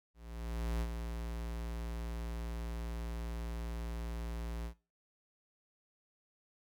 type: tone with ADSR envelope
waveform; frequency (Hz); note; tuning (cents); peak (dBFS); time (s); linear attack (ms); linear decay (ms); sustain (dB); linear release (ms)
square; 57.5; A#1; -23; -33; 0.14-4.74; 670; 56; -6; 84
effects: noise-tail reverb RT60 0.3 s tail -17 dB re dry